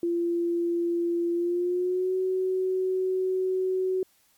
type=tone with pitch glide; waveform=sine; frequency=342.7 to 373.7 Hz; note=F4 to F#4; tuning=-33 to +17 cents; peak=-23 dBFS; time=0.03-4.03 s; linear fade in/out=2 ms; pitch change=+150 cents; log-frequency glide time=1.33-2.15 s; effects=white hiss -64 dBFS RMS until 4.37 s + MP3 96 kbps